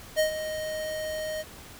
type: tone with ADSR envelope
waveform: square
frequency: 622.3 Hz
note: D#5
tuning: in tune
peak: -20 dBFS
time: 0.16-1.44 s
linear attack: 34 ms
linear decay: 110 ms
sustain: -11 dB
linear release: 34 ms
effects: pink hiss -46 dBFS RMS until 1.79 s